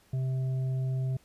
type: harmonic tone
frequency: 130.81 Hz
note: C3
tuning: in tune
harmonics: 1 / 3 / 5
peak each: -27 / -47 / -48 dBFS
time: 0.13-1.17 s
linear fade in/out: 5 ms
effects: pink hiss -63 dBFS RMS until 1.24 s + resampled to 32000 Hz